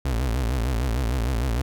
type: tone with vibrato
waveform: 35% pulse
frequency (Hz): 61.3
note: B1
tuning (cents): -12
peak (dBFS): -20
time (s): 0.05-1.62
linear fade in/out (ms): 5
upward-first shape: sine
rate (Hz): 6.6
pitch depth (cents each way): 190
effects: none